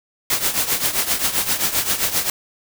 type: noise with tremolo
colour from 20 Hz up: white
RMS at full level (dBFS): -17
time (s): 0.3-2.3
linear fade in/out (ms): 2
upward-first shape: triangle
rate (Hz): 7.6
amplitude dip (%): 80
effects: none